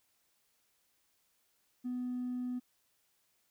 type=tone with hard clipping; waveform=sine; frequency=248.7 Hz; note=B3; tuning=12 cents sharp; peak=-35 dBFS; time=1.84-2.6 s; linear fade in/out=20 ms; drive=1 dB; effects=white hiss -75 dBFS RMS until 3.5 s